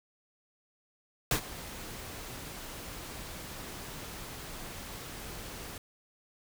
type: noise with ADSR envelope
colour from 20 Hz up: pink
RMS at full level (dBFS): -25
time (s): 1.31-5.78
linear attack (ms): 3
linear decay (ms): 89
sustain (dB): -18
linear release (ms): 3
effects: none